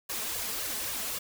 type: noise with flanger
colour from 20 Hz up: white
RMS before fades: -34 dBFS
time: 0.09-1.19 s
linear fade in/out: 10 ms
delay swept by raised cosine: 1.7 to 4.7 ms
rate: 3.7 Hz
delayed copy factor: +0.95
effects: none